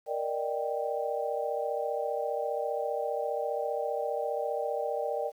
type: chord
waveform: sine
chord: Eb major seventh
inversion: second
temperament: equal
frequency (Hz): 466.2 / 587.3 / 622.3 / 784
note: Bb4 / D5 / Eb5 / G5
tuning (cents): 0 / 0 / 0 / 0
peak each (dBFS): -34 / -33 / -37 / -35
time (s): 0.06-5.32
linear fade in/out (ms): 50
effects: 10-bit